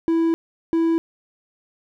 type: tone bursts at uneven times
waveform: triangle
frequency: 329.6 Hz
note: E4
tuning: in tune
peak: -14 dBFS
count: 2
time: 0.08-0.34 / 0.73-0.98 s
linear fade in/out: 0 ms
effects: none